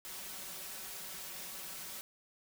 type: noise with comb filter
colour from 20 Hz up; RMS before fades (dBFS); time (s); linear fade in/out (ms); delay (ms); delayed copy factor
white; -45; 0.05-2.01; 0; 5.3; +0.75
effects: none